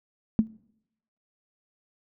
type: tone with exponential decay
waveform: sine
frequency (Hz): 220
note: A3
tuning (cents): 0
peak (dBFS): -12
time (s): 0.39-0.47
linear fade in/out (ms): 0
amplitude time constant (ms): 17
effects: noise-tail reverb RT60 0.8 s tail -24 dB re dry